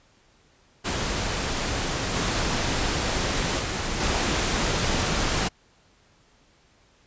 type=noise with level steps; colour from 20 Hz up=pink; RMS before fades=-27 / -25 / -28 / -24 dBFS; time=0.84-5.49 s; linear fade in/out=20 ms; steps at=2.14 / 3.59 / 4 s; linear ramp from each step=5 ms; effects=pink hiss -60 dBFS RMS until 7.06 s + resampled to 16000 Hz